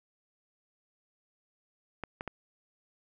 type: clicks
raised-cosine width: 0.5 ms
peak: -21 dBFS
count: 3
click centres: 2.037 / 2.209 / 2.277 s
effects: none

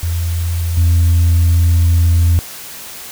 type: tone with level steps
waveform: sine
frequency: 84.7 Hz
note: E2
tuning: 48 cents sharp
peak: -14 / -6 dBFS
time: 0.03-2.39 s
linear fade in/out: 0 ms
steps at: 0.77 s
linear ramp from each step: 5 ms
effects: tanh soft clip ceiling -6 dBFS + white hiss -31 dBFS RMS until 3.11 s

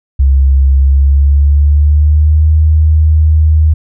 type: tone with pitch glide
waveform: sine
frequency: 67.7 to 77.77 Hz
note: C#2 to D#2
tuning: -40 to 0 cents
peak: -4 dBFS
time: 0.19-3.74 s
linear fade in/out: 10 ms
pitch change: +240 cents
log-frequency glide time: 0.77-2.51 s
effects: none

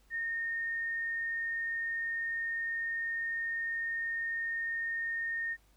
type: tone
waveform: sine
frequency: 1837 Hz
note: A#6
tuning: 26 cents flat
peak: -32 dBFS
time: 0.1-5.57 s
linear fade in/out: 50 ms
effects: added 50 Hz sine -63 dBFS peak until 5.76 s + pink hiss -69 dBFS RMS until 5.76 s

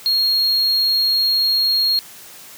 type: tone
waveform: triangle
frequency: 4269 Hz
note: C8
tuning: 34 cents sharp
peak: -13 dBFS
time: 0.06-1.99 s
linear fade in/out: 0 ms
effects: white hiss -40 dBFS RMS until 2.57 s + high-pass 80 Hz 12 dB/octave

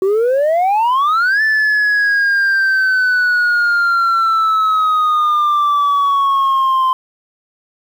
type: exponential two-way sweep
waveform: sine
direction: up then down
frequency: 371.9 to 1760 to 1036 Hz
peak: -8 dBFS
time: 0.02-6.93 s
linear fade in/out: 2 ms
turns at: 1.42 s
effects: tanh soft clip ceiling -10 dBFS + 7-bit

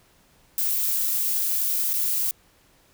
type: noise with dropouts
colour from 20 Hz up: violet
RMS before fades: -24 dBFS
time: 0.58-2.31 s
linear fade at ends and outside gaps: 1 ms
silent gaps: 1.933-1.938 s
effects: pink hiss -59 dBFS RMS until 2.93 s

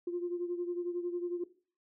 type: beating tone pair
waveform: sine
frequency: 349.2 / 360.2 Hz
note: F4 / F#4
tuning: 0 / -46 cents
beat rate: 11 Hz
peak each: -33 / -39 dBFS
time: 0.07-1.44 s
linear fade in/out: 5 ms
effects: noise-tail reverb RT60 0.4 s tail -17 dB re dry + tanh soft clip ceiling -25 dBFS

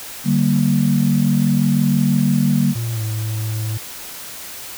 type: chord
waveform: sine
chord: G minor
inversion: second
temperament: equal with one note detuned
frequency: 146.83 / 192.52 / 233.1 Hz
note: D3 / G3 / Bb3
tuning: 0 / -31 / 0 cents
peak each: -17 dBFS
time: 0.24-2.75 s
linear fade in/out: 50 ms
type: tone with pitch glide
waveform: triangle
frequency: 115.5 to 109.14 Hz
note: A#2 to A2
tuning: -16 to -14 cents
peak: -18 dBFS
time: 2.75-3.78 s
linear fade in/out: 10 ms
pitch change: -98 cents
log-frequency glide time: 2.92-3.01 s
effects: tanh soft clip ceiling -3 dBFS + white hiss -33 dBFS RMS until 4.77 s

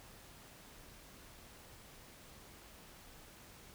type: silence
effects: pink hiss -57 dBFS RMS until 3.74 s

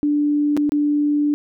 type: tone with dropouts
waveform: sine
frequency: 293.7 Hz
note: D4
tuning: in tune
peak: -15 dBFS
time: 0.03-1.34 s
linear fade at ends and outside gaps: 0 ms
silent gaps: 0.567-0.574 / 0.694-0.72 s
effects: none

